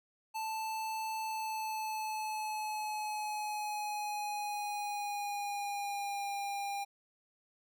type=tone with pitch glide; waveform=square; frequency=880 to 802.3 Hz; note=A5 to G5; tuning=0 to +40 cents; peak=-36 dBFS; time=0.34-6.85 s; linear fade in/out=20 ms; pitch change=-160 cents; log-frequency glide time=1.2-6.3 s; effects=none